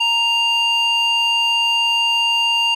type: tone with band-pass filter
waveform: square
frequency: 932.3 Hz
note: A#5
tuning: in tune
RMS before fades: -17 dBFS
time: 0-2.75 s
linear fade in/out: 10 ms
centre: 2600 Hz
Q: 2.8
effects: none